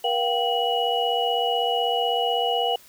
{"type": "tone cluster", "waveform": "sine", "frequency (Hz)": [477.2, 704, 780, 2924], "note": ["A#4", "F5", "G5", "F#7"], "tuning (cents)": [41, 14, -9, -21], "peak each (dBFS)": -26, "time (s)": [0.04, 2.76], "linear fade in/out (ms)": 5, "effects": ["white hiss -51 dBFS RMS until 2.88 s"]}